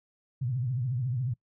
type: tone with vibrato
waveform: sine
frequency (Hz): 125.3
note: B2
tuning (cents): +25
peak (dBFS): -27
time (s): 0.41-1.34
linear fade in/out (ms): 10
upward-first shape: triangle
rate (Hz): 14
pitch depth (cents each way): 190
effects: noise-tail reverb RT60 0.1 s tail -24 dB re dry